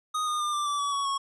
square tone with pitch steps, 1244 / 1222.6 / 1201.6 / 1181 / 1160.7 / 1140.8 / 1121.2 / 1101.9 Hz, D#6 / D#6 / D6 / D6 / D6 / C#6 / C#6 / C#6, -1 / -31 / +39 / +9 / -21 / +49 / +19 / -11 cents, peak -27 dBFS, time 0.14-1.18 s, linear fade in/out 10 ms, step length 130 ms, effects resampled to 24000 Hz

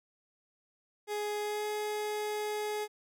30% pulse tone with pitch glide, 417.4 to 421.5 Hz, G#4 to G#4, +9 to +26 cents, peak -30 dBFS, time 1.07-2.88 s, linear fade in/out 50 ms, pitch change +17 cents, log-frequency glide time 1.41-1.65 s, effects none

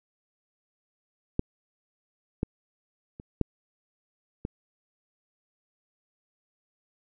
clicks, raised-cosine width 3 ms, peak -11 / -13 / -28 / -10 / -18 dBFS, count 5, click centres 1.394 / 2.431 / 3.199 / 3.413 / 4.451 s, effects none

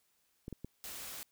clicks, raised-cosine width 3 ms, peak -29 dBFS, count 3, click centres 0.481 / 0.527 / 0.646 s
white noise, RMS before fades -45 dBFS, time 0.84-1.23 s, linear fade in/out 0 ms
effects white hiss -75 dBFS RMS until 1.31 s

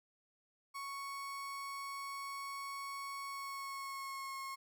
35% pulse tone with pitch glide, 1108.7 to 1084 Hz, C#6 to C#6, 0 to -39 cents, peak -40 dBFS, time 0.74-4.56 s, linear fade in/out 20 ms, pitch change -39 cents, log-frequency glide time 3.25-4.38 s, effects none

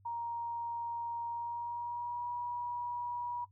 sine tone with pitch glide, 938 to 964.9 Hz, A#5 to B5, +11 to -41 cents, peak -35 dBFS, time 0.05-3.45 s, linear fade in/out 10 ms, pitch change +48 cents, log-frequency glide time 1.28-2.3 s, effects noise-tail reverb RT60 0.1 s tail -18 dB re dry + added 98 Hz sine -61 dBFS peak until 3.51 s

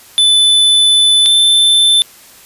square tone pair in turn, 3504 / 3537 Hz, A7 / A7, -8 / +8 cents, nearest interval unison, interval 16 cents, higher second, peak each -7 dBFS, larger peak neither, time 0.18-1.26 / 1.26-2.02 s, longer first, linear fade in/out 0 ms, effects white hiss -40 dBFS RMS until 2.45 s + resampled to 32000 Hz

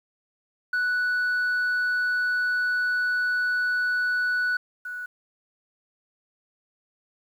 sine tone pair in turn, 1480 / 1474.8 Hz, F#6 / F#6, 0 / -6 cents, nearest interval unison, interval 6 cents, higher first, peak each -19 / -31 dBFS, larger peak first, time 0.73-4.57 / 4.85-5.06 s, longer first, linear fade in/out 5 ms, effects tanh soft clip ceiling -21 dBFS + 9-bit

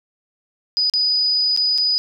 sine tone with dropouts, 4964 Hz, D#8, 5 cents flat, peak -15 dBFS, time 0.77-1.98 s, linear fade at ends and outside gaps 0 ms, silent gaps 0.898-0.937 / 1.564-1.574 / 1.778-1.783 s, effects none

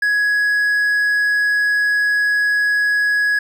triangle tone, 1672 Hz, G#6, 11 cents sharp, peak -12 dBFS, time 0.02-3.39 s, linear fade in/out 5 ms, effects none

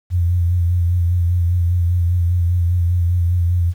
sine tone with vibrato, 87.31 Hz, F2, in tune, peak -13 dBFS, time 0.1-3.74 s, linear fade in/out 50 ms, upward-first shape sine, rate 5 Hz, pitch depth 41 cents each way, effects 8-bit

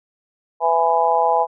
harmonic tone, 166.2 Hz, E3, 15 cents sharp, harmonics 3 / 4 / 5 / 6, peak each -22 / -20 / -17 / -21 dBFS, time 0.6-1.47 s, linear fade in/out 50 ms, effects none

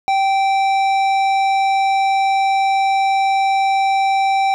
sine tone with tanh clipping, 779 Hz, G5, 11 cents flat, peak -15 dBFS, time 0.08-4.54 s, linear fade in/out 0 ms, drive 13 dB, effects none

